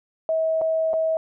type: tone with dropouts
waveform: sine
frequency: 643 Hz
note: E5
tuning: 43 cents flat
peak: -19 dBFS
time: 0.29-1.17 s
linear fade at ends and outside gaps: 1 ms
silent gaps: 0.613-0.617 / 0.933-0.938 s
effects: none